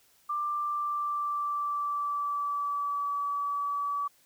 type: tone with pitch glide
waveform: sine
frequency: 1184 to 1145.7 Hz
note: D6 to D6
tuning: +14 to -43 cents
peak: -28 dBFS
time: 0.29-4.08 s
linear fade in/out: 10 ms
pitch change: -57 cents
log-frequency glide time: 0.44-3.13 s
effects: white hiss -64 dBFS RMS until 4.25 s